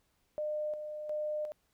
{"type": "tone with tremolo", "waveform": "sine", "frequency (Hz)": 605, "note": "D#5", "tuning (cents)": -49, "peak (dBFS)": -32, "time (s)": [0.38, 1.52], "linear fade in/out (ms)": 0, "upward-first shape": "square", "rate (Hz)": 1.4, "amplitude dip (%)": 50, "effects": ["pink hiss -75 dBFS RMS until 1.73 s"]}